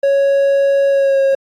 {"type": "tone with pitch glide", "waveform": "triangle", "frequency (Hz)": [554.4, 543.6], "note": ["C#5", "C#5"], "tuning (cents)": [0, -34], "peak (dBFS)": -8, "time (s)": [0.03, 1.35], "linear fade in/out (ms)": 5, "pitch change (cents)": -34, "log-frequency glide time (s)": [0.89, 1.2], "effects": ["AAC 64 kbps"]}